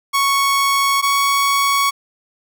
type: tone pair in turn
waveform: sawtooth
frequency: 1108.7 / 1115.8 Hz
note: C#6 / C#6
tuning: 0 / +11 cents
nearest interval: unison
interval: 11 cents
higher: second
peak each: -10 dBFS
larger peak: neither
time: 0.13-1.02 / 1.02-1.91 s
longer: neither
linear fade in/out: 20 ms
effects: none